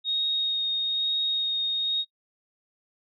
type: tone with vibrato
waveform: sine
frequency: 3729 Hz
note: A#7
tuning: in tune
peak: -23 dBFS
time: 0.04-2.05 s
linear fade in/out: 50 ms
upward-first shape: triangle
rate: 1.1 Hz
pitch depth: 10 cents each way
effects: noise-tail reverb RT60 0.1 s tail -20 dB re dry